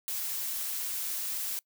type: noise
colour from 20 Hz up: blue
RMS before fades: -34 dBFS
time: 0.08-1.59 s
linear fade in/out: 0 ms
effects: noise-tail reverb RT60 0.1 s tail -24 dB re dry